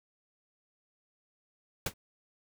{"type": "noise with exponential decay", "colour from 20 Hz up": "pink", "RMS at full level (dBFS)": -26, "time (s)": [1.86, 1.94], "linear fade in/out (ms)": 5, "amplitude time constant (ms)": 16, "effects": []}